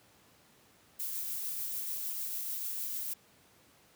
violet noise with tremolo, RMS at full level -36 dBFS, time 0.99-3.14 s, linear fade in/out 10 ms, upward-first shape triangle, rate 6.7 Hz, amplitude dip 25%, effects pink hiss -63 dBFS RMS until 3.95 s + high-pass 100 Hz 12 dB/octave

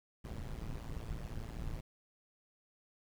brown noise with amplitude modulation, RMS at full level -38 dBFS, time 0.24-1.81 s, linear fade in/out 10 ms, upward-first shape sine, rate 113 Hz, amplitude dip 90%, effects none

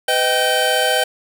square tone cluster, 504 / 624 / 781 / 1547 / 3084 Hz, B4 / D#5 / G5 / G6 / G7, +35 / +5 / -7 / -23 / -29 cents, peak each -22 dBFS, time 0.08-1.04 s, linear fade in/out 5 ms, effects none

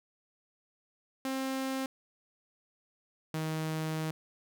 sawtooth tone pair in turn, 265.4 / 157.81 Hz, C4 / D#3, +25 / +25 cents, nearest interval major sixth, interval 900 cents, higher first, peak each -28 / -28 dBFS, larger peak neither, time 1.25-1.86 / 3.34-4.11 s, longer second, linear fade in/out 2 ms, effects none

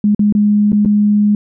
sine tone with dropouts, 207.7 Hz, G#3, in tune, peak -8 dBFS, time 0.04-1.35 s, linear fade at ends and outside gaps 2 ms, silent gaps 0.148-0.193 / 0.325-0.35 / 0.72-0.729 / 0.85-0.858 s, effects none

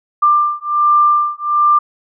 sine beating tone pair, 1188 / 1189.3 Hz, D6 / D6, +20 / +21 cents, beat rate 1.3 Hz, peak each -13 dBFS, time 0.22-1.79 s, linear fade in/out 10 ms, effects none

